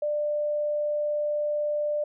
sine tone, 594 Hz, D5, 20 cents sharp, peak -24 dBFS, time 0.02-2.04 s, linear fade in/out 5 ms, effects none

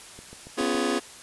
click train, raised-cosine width 2 ms, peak -30 dBFS, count 5, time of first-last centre 0.19-0.749 s, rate 7.15 Hz
sawtooth chord, C# dominant seventh, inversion third, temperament just, 249.5 / 277.2 / 346.5 / 415.8 Hz, B3 / C#4 / E#4 / G#4, +18 / 0 / -14 / +2 cents, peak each -25 dBFS, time 0.57-1 s, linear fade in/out 20 ms
effects white hiss -45 dBFS RMS until 1.22 s + resampled to 24000 Hz

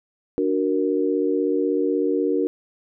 sine chord, D augmented, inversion none, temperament equal, 293.7 / 370 / 466.2 Hz, D4 / F#4 / A#4, 0 / 0 / 0 cents, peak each -23 dBFS, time 0.38-2.47 s, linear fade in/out 0 ms, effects none

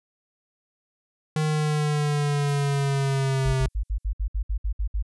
square linear sweep, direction down, 155.1 to 130.81 Hz, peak -22 dBFS, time 1.36-3.66 s, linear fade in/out 2 ms
violet noise with exponential decay, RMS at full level -40 dBFS, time 2.48-4.05 s, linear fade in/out 1 ms, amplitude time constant 340 ms
sine tone bursts, 51.1 Hz, G#1, 27 cents flat, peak -22 dBFS, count 11, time 3.45-5.026 s, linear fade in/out 10 ms, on 86 ms, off 63 ms
effects resampled to 24000 Hz

